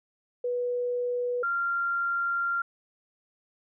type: tone pair in turn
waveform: sine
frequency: 489.7 / 1385.9 Hz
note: B4 / F6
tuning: -15 / -14 cents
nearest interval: octave + tritone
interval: 1801 cents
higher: second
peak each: -26 / -25 dBFS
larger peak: second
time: 0.44-1.43 / 1.43-2.62 s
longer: second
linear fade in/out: 5 ms
effects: none